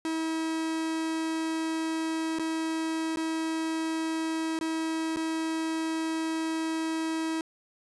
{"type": "tone with dropouts", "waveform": "45% pulse", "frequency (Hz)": 321.8, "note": "E4", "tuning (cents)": -42, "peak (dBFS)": -28, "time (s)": [0.05, 7.41], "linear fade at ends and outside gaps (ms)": 1, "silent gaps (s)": [[2.387, 2.395], [3.16, 3.171], [4.59, 4.611], [5.161, 5.169]], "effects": ["resampled to 24000 Hz"]}